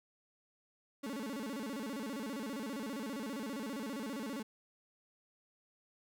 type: tone with vibrato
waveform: 35% pulse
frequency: 246.9 Hz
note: B3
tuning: in tune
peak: -37 dBFS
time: 1.03-4.43 s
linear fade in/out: 10 ms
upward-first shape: square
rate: 15 Hz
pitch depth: 220 cents each way
effects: none